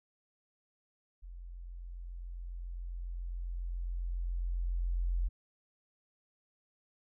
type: tone with level ramp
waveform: sine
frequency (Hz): 43.65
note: F1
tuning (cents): 0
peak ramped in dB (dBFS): -44 to -28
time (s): 1.22-5.29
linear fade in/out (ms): 20
effects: none